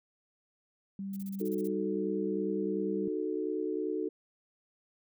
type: tone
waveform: sine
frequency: 196 Hz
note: G3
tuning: in tune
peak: -35 dBFS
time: 0.99-3.08 s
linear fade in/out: 2 ms
type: noise bursts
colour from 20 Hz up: violet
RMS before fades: -49 dBFS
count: 9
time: 1.13-1.677 s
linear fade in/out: 5 ms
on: 35 ms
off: 29 ms
type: chord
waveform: sine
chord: D# diminished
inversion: none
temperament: equal with one note detuned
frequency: 307.2 / 370 / 440 Hz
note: D#4 / F#4 / A4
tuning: -22 / 0 / 0 cents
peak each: -35 dBFS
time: 1.4-4.09 s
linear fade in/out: 10 ms
effects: none